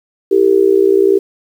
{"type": "tone with amplitude modulation", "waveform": "sine", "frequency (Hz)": 392, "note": "G4", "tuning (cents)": 0, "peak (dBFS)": -3, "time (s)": [0.31, 1.19], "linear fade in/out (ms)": 10, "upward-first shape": "sine", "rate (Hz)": 60.5, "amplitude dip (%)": 90, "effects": ["7-bit"]}